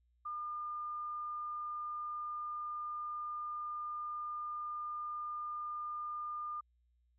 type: tone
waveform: sine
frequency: 1207 Hz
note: D6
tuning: 47 cents sharp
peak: -38 dBFS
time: 0.25-6.61 s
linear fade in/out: 10 ms
effects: added 60 Hz sine -70 dBFS peak until 7.18 s